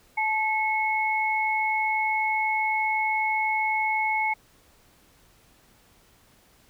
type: tone pair together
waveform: sine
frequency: 868 / 2187 Hz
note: A5 / C#7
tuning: -24 / -24 cents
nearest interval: octave + major third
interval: 1600 cents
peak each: -25 dBFS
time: 0.17-4.34 s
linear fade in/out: 10 ms
effects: pink hiss -59 dBFS RMS until 6.69 s